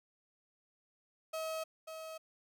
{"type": "tone with echo", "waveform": "35% pulse", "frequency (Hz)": 639, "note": "D#5", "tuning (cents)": 46, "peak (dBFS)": -35, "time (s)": [1.33, 1.64], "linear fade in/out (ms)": 10, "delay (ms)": 540, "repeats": 1, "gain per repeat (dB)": -7, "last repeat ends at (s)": 2.18, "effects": []}